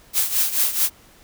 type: noise with tremolo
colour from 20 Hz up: blue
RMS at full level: -17 dBFS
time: 0.13-0.9 s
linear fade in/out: 50 ms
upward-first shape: triangle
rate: 4.6 Hz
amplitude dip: 80%
effects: pink hiss -51 dBFS RMS until 1.23 s